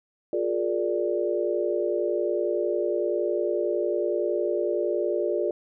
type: chord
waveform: sine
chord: Bb dominant seventh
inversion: second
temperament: equal with one note detuned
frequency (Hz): 355.3 / 415.3 / 466.2 / 587.3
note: F4 / Ab4 / Bb4 / D5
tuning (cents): +30 / 0 / 0 / 0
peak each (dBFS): -27 / -29 / -31 / -28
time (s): 0.33-5.51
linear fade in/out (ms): 2
effects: none